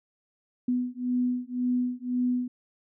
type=beating tone pair; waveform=sine; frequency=247.3 / 249.2 Hz; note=B3 / B3; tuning=+3 / +16 cents; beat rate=1.9 Hz; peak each=-28 dBFS; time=0.68-2.48 s; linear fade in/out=5 ms; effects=none